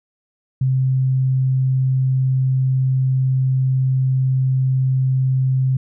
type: tone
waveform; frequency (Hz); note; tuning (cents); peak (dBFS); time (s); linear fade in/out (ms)
sine; 131; C3; +2; -14; 0.61-5.77; 5
effects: none